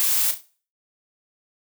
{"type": "noise with echo", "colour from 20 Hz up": "blue", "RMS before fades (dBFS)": -21, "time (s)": [0, 0.31], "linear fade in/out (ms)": 0, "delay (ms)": 33, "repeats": 3, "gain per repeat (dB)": -9, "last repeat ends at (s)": 0.409, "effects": ["noise-tail reverb RT60 0.4 s tail -17 dB re dry"]}